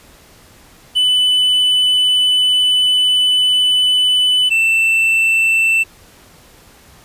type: tone pair in turn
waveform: triangle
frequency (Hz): 2997 / 2670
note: F#7 / E7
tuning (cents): +22 / +22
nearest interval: major second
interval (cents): 200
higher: first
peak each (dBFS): -9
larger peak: neither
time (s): 0.95-4.5 / 4.5-5.84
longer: first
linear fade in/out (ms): 20
effects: pink hiss -45 dBFS RMS until 7.04 s + resampled to 32000 Hz